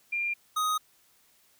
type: tone pair in turn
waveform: sine / square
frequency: 2394 / 1251.1 Hz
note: D7 / D#6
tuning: +33 / +9 cents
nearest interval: major seventh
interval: 1124 cents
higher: first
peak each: -27 / -26 dBFS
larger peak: second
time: 0.12-0.34 / 0.56-0.78 s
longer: neither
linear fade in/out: 10 ms
effects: white hiss -64 dBFS RMS until 1.59 s